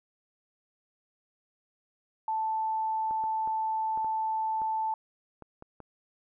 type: tone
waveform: sine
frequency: 880 Hz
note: A5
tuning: in tune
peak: -27 dBFS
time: 2.28-4.94 s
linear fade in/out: 2 ms
type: clicks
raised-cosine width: 1 ms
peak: -31 dBFS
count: 9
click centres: 3.11 / 3.239 / 3.475 / 3.975 / 4.046 / 4.618 / 5.423 / 5.624 / 5.803 s
effects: none